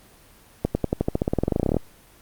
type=accelerating click train; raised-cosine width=2 ms; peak=-7 dBFS; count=22; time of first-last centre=0.65-1.767 s; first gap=100 ms; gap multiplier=0.93; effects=pink hiss -52 dBFS RMS until 2.21 s + Opus 24 kbps